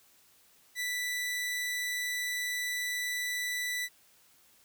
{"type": "tone", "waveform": "sawtooth", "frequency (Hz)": 1975.5, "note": "B6", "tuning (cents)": 0, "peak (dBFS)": -28, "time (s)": [0.75, 3.89], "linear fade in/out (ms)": 50, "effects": ["white hiss -63 dBFS RMS until 4.64 s"]}